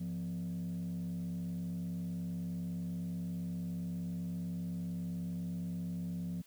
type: tone with frequency modulation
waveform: sine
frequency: 174.61 Hz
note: F3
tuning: in tune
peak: -34 dBFS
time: 0-6.42 s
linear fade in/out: 10 ms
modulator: 70 Hz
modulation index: 0.58
effects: tanh soft clip ceiling -34 dBFS + white hiss -64 dBFS RMS until 6.46 s